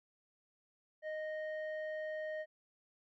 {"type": "tone with low-pass filter", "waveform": "square", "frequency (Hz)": 620, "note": "D#5", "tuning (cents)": -6, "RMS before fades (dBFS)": -41, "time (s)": [1.02, 2.46], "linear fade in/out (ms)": 50, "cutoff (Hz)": 1500, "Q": 3.1, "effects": []}